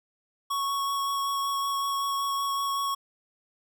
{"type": "tone with vibrato", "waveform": "square", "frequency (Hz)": 1108.7, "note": "C#6", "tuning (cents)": 0, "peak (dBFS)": -27, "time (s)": [0.5, 2.95], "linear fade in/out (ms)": 10, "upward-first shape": "sine", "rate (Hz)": 5.3, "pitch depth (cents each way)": 10, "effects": []}